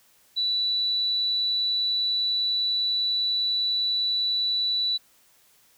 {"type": "tone", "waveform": "sine", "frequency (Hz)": 3955, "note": "B7", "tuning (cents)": 2, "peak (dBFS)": -22, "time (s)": [0.36, 4.98], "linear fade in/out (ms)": 20, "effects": ["white hiss -60 dBFS RMS until 5.77 s"]}